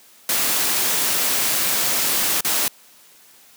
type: noise with dropouts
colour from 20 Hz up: white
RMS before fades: -20 dBFS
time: 0.29-2.68 s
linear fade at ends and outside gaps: 2 ms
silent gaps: 2.408-2.447 s
effects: white hiss -50 dBFS RMS until 3.56 s + high-pass 150 Hz 12 dB/octave